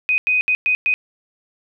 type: tone bursts at uneven times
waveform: sine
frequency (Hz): 2500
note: D#7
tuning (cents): +8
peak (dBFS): -14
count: 5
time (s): 0.09-0.18 / 0.27-0.41 / 0.48-0.55 / 0.66-0.75 / 0.86-0.94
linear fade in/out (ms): 0
effects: none